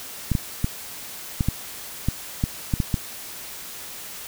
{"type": "clicks", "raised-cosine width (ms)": 5, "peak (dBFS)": -8, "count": 10, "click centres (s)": [0.317, 0.352, 0.644, 1.408, 1.486, 2.086, 2.439, 2.738, 2.802, 2.942], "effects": ["white hiss -37 dBFS RMS until 4.27 s"]}